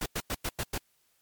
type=noise bursts; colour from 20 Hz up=pink; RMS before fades=-32 dBFS; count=6; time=0.01-0.78 s; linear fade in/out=5 ms; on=50 ms; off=94 ms; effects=white hiss -70 dBFS RMS until 1.21 s + MP3 96 kbps